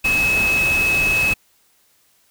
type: tone in noise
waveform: sine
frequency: 2577 Hz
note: E7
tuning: 40 cents flat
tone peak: -15 dBFS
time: 0.04-1.34 s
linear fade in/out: 10 ms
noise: pink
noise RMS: -26 dBFS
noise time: 0.04-1.34 s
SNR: +8 dB
effects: white hiss -59 dBFS RMS until 2.3 s